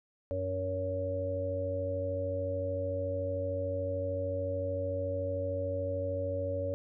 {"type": "harmonic tone", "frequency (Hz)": 93.5, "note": "F#2", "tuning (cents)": 19, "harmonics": [1, 3, 5, 6], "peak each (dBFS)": [-36, -42, -40, -33], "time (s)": [0.31, 6.74], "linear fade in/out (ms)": 0, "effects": []}